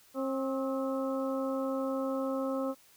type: harmonic tone with a mistuned harmonic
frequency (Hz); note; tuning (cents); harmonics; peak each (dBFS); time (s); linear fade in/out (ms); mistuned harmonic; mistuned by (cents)
267.4; C4; +38; 1 / 2 / 3 / 4 / 5; -33 / -33 / -46 / -43 / -42; 0.14-2.75; 50; 5; -53
effects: white hiss -61 dBFS RMS until 2.96 s